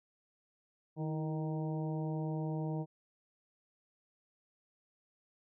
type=harmonic tone with a mistuned harmonic; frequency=155.56 Hz; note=D#3; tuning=in tune; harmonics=1 / 2 / 3 / 4 / 5 / 6; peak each=-35 / -41 / -45 / -47 / -49 / -51 dBFS; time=0.96-2.86 s; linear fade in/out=50 ms; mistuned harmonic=2; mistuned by=+51 cents; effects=none